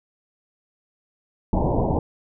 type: low-pass noise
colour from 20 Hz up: pink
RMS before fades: -21 dBFS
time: 1.53-1.99 s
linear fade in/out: 2 ms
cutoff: 960 Hz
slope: 96 dB/octave
effects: none